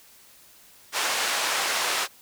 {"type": "band-pass noise", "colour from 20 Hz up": "pink", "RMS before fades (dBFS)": -26, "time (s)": [0.92, 2.08], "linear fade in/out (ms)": 50, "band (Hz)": [820, 8700], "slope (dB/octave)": 12, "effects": ["white hiss -53 dBFS RMS until 2.21 s"]}